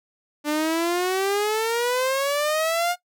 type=exponential sweep; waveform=sawtooth; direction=up; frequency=293.7 to 717 Hz; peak=-17 dBFS; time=0.44-2.96 s; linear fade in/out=50 ms; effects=noise-tail reverb RT60 0.1 s tail -18 dB re dry